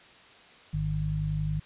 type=harmonic tone; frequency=51 Hz; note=G#1; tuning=31 cents flat; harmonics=1 / 2 / 3; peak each=-33 / -35 / -28 dBFS; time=0.73-1.6 s; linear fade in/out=10 ms; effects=white hiss -53 dBFS RMS until 1.65 s + resampled to 8000 Hz